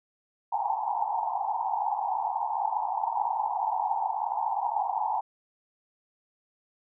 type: band-pass noise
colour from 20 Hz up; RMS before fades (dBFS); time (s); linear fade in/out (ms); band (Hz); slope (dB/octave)
white; -29; 0.52-5.21; 10; 750 to 940; 96
effects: none